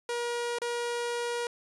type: tone with dropouts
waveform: sawtooth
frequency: 477.1 Hz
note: A#4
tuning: 40 cents sharp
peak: -26 dBFS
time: 0.09-1.47 s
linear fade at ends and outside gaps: 2 ms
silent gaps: 0.586-0.617 s
effects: resampled to 24000 Hz